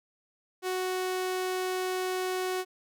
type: tone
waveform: sawtooth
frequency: 370 Hz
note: F#4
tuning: in tune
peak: -25 dBFS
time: 0.62-2.65 s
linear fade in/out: 50 ms
effects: none